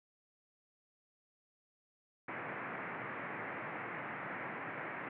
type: band-pass noise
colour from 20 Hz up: white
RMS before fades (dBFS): -43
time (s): 2.28-5.09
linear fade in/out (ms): 5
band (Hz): 110 to 2200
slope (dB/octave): 48
effects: none